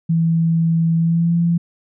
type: tone with pitch glide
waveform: sine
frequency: 164.81 to 169.93 Hz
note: E3 to F3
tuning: 0 to -47 cents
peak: -13 dBFS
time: 0.09-1.58 s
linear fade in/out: 10 ms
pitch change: +53 cents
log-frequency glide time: 0.97-1.35 s
effects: none